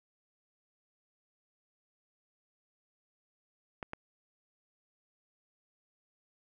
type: clicks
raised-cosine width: 0.5 ms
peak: -23 dBFS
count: 2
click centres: 3.828 / 3.934 s
effects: none